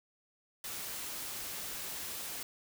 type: noise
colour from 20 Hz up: white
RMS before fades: -41 dBFS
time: 0.64-2.43 s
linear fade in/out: 2 ms
effects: none